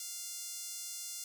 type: tone with high-pass filter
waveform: sawtooth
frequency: 698.5 Hz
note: F5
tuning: in tune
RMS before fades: -43 dBFS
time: 0-1.24 s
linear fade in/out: 2 ms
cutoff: 6400 Hz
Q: 1.5
effects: none